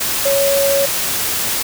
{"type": "tone in noise", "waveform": "sine", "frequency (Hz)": 556, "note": "C#5", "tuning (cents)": 5, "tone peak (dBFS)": -13, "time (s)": [0.25, 0.86], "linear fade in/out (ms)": 10, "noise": "white", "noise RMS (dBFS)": -19, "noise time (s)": [0, 1.63], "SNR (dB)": 3, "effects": []}